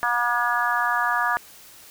harmonic tone, 240.3 Hz, B3, 47 cents flat, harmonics 3 / 4 / 5 / 6 / 7, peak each -28 / -26 / -25 / -28 / -25 dBFS, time 0.03-1.37 s, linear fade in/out 0 ms, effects white hiss -47 dBFS RMS until 1.9 s

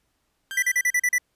30% pulse tone with exponential decay, 1581 Hz, G6, 14 cents sharp, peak -27 dBFS, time 0.51-1.11 s, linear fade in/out 0 ms, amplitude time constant 130 ms
square tone bursts, 1975.5 Hz, B6, in tune, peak -19 dBFS, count 7, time 0.57-1.183 s, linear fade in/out 5 ms, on 55 ms, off 38 ms
effects pink hiss -72 dBFS RMS until 1.35 s + resampled to 32000 Hz

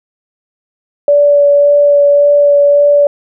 sine tone with vibrato, 576 Hz, D5, 34 cents flat, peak -4 dBFS, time 1.08-3.07 s, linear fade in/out 2 ms, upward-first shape sine, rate 1.8 Hz, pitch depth 10 cents each way, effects none

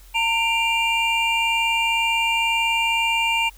triangle tone cluster, 910 / 2371 / 2792 Hz, A#5 / D7 / F7, -42 / +16 / -1 cents, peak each -21 dBFS, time 0.14-3.5 s, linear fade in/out 20 ms, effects added 44 Hz sine -44 dBFS peak until 3.57 s + white hiss -52 dBFS RMS until 3.57 s

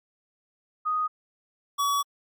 sine / square tone pair in turn, 1244.5 / 1134 Hz, D#6 / C#6, 0 / +39 cents, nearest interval major second, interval 161 cents, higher first, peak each -23 dBFS, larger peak neither, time 0.85-1.08 / 1.78-2.03 s, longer second, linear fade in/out 20 ms, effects MP3 96 kbps

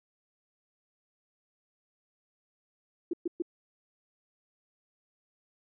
sine tone bursts, 342.9 Hz, F4, 32 cents flat, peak -27 dBFS, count 3, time 3.11-3.422 s, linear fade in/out 5 ms, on 24 ms, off 120 ms, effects none

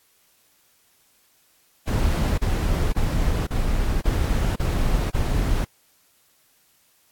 brown noise bursts, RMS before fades -21 dBFS, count 7, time 1.87-5.65 s, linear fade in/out 10 ms, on 510 ms, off 35 ms, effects white hiss -61 dBFS RMS until 7.11 s + AAC 64 kbps

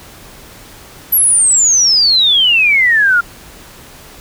sine exponential sweep, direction down, 11960 to 1377 Hz, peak -7 dBFS, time 1.12-3.21 s, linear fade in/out 10 ms, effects pink hiss -37 dBFS RMS until 4.2 s

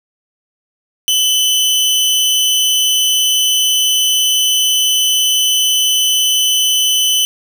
sawtooth tone with amplitude modulation, 3022 Hz, F#7, 36 cents sharp, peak -6 dBFS, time 1.08-7.25 s, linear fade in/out 0 ms, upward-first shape sine, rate 299 Hz, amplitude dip 35%, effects none

